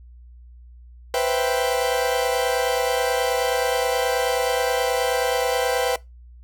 40% pulse chord, C major seventh, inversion third, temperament equal with one note detuned, 493.9 / 523.3 / 663.5 / 784 Hz, B4 / C5 / E5 / G5, 0 / 0 / +11 / 0 cents, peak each -22 / -26 / -27 / -25 dBFS, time 1.14-5.96 s, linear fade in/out 2 ms, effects noise-tail reverb RT60 0.2 s tail -21 dB re dry + added 60 Hz sine -42 dBFS peak until 6.43 s

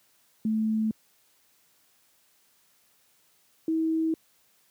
sine tone pair in turn, 218.7 / 321.7 Hz, A3 / E4, -10 / -42 cents, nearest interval perfect fifth, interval 668 cents, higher second, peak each -23 dBFS, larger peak neither, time 0.45-0.91 / 3.68-4.14 s, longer neither, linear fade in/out 2 ms, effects white hiss -65 dBFS RMS until 4.7 s + high-pass 80 Hz 12 dB/octave

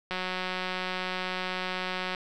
click train, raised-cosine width 0.3 ms, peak -16 dBFS, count 376, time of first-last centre 0.11-2.148 s, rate 184 Hz, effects none

